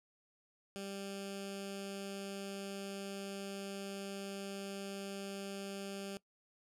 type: tone with notch filter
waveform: 10% pulse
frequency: 197.1 Hz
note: G3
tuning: 10 cents sharp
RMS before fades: -44 dBFS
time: 0.76-6.17 s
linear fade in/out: 0 ms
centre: 1000 Hz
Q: 0.94
effects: noise-tail reverb RT60 0.1 s tail -20 dB re dry + low-pass 12000 Hz 12 dB/octave